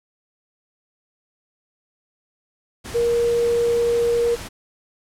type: tone in noise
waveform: sine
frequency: 471.4 Hz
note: A#4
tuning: 19 cents sharp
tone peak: -16 dBFS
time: 2.94-4.36 s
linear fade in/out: 20 ms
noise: pink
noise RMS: -34 dBFS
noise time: 2.84-4.49 s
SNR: +15 dB
effects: low-pass 11000 Hz 12 dB/octave